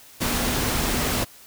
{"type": "tone in noise", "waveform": "sine", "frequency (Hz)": 244, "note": "B3", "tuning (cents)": -21, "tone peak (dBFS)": -32, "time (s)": [0.2, 1.25], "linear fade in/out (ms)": 20, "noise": "pink", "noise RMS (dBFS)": -24, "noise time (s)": [0.2, 1.25], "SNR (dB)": -11, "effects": ["white hiss -48 dBFS RMS until 1.46 s"]}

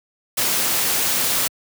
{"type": "noise", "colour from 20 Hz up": "white", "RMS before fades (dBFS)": -20, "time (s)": [0.37, 1.48], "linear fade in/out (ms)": 10, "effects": ["high-pass 100 Hz 12 dB/octave"]}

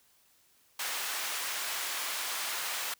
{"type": "high-pass noise", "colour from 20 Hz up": "pink", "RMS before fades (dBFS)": -35, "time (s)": [0.79, 2.94], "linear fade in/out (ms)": 5, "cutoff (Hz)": 1100, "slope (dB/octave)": 12, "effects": ["white hiss -66 dBFS RMS until 2.99 s"]}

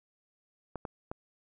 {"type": "clicks", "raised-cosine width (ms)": 1, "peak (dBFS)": -23, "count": 3, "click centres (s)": [0.757, 0.852, 1.115], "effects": []}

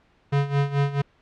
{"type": "tone with tremolo", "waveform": "square", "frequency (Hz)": 141.3, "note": "C#3", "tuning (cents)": 34, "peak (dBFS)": -18, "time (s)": [0.32, 1.02], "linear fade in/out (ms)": 10, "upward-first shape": "sine", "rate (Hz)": 4.6, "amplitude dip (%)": 80, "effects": ["pink hiss -61 dBFS RMS until 1.21 s", "low-pass 3000 Hz 12 dB/octave"]}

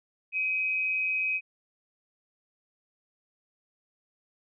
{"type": "tone pair together", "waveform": "sine", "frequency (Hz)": [2339, 2523], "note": ["D7", "D#7"], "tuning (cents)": [-8, 23], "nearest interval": "minor second", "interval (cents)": 131, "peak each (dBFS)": [-35, -26], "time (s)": [0.32, 1.41], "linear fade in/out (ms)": 50, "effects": []}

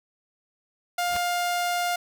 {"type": "tone", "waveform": "sawtooth", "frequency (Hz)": 705, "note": "F5", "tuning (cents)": 16, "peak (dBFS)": -20, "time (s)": [0.98, 1.96], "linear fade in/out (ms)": 5}
{"type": "noise with exponential growth", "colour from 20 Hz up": "pink", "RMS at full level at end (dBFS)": -32, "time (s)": [1.03, 1.17], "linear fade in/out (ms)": 2, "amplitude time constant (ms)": 30}
{"effects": []}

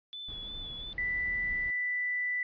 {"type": "tone with vibrato", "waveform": "sine", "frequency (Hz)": 3465, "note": "A7", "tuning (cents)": -27, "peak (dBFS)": -39, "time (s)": [0.13, 0.93], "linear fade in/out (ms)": 0, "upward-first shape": "sine", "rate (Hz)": 2.9, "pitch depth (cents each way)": 29}
{"type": "noise", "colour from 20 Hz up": "brown", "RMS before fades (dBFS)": -46, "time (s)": [0.28, 1.71], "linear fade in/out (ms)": 5}
{"type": "tone", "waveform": "sine", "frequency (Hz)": 1980, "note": "B6", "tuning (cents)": 4, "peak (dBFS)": -29, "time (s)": [0.98, 2.43], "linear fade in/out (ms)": 2}
{"effects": ["resampled to 11025 Hz"]}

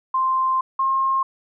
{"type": "tone pair in turn", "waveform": "sine", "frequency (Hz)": [1046.5, 1069.1], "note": ["C6", "C6"], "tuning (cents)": [0, 37], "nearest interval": "unison", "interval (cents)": 37, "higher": "second", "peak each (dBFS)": -17, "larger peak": "neither", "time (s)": [[0.14, 0.61], [0.79, 1.23]], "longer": "first", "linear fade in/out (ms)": 5, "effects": []}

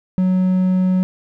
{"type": "tone", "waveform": "triangle", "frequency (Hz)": 185, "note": "F#3", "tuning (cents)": 0, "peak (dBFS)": -11, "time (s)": [0.18, 1.03], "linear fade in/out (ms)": 0, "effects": []}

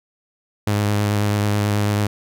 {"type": "tone with vibrato", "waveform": "sawtooth", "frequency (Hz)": 103.5, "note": "G#2", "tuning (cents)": -5, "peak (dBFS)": -13, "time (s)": [0.67, 2.07], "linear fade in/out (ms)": 5, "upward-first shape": "sine", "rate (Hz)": 9.2, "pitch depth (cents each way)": 18, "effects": []}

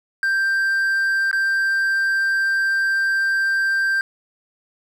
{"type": "tone with dropouts", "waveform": "triangle", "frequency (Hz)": 1576, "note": "G6", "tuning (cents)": 9, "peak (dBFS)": -15, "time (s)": [0.23, 4.01], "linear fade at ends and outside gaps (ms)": 1, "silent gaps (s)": [1.313, 1.329], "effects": []}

